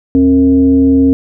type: tone with frequency modulation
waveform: sine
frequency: 269.4 Hz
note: C#4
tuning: 49 cents flat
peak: -5 dBFS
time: 0.15-1.13 s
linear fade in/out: 0 ms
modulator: 192 Hz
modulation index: 0.51
effects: none